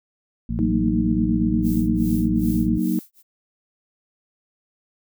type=harmonic tone; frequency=56.1 Hz; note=A1; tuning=34 cents sharp; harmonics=1 / 2 / 3 / 4; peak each=-27 / -29 / -29 / -27 dBFS; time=0.49-2.78 s; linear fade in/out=5 ms
type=chord; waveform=sine; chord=D# minor; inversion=first; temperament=equal; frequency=185 / 233.1 / 311.1 Hz; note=F#3 / A#3 / D#4; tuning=0 / 0 / 0 cents; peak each=-23 dBFS; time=0.59-2.99 s; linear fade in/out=0 ms
type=noise with tremolo; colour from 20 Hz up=violet; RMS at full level=-37 dBFS; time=1.62-3.23 s; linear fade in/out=50 ms; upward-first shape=sine; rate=2.5 Hz; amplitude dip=100%
effects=none